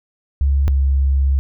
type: tone pair in turn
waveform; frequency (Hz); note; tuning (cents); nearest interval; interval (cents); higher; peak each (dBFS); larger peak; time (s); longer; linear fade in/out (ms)
sine; 69.3 / 68.19; C#2 / C#2; 0 / -28; unison; 28; first; -12; neither; 0.41-0.68 / 0.68-1.39; second; 0
effects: none